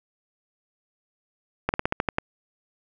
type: slowing click train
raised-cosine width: 0.5 ms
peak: -7 dBFS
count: 8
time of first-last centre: 1.69-2.184 s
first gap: 49 ms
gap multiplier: 1.12
effects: none